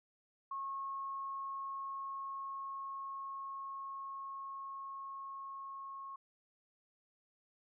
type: tone with level ramp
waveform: sine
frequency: 1090 Hz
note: C#6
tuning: 29 cents flat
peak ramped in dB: -38 to -44 dBFS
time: 0.51-6.16 s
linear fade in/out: 5 ms
effects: none